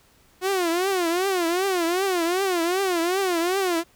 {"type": "tone with vibrato", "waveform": "sawtooth", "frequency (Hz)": 360.8, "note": "F#4", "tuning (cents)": -44, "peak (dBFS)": -17, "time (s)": [0.41, 3.84], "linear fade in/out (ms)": 50, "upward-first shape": "triangle", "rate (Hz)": 2.6, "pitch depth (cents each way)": 180, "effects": ["pink hiss -58 dBFS RMS until 3.95 s"]}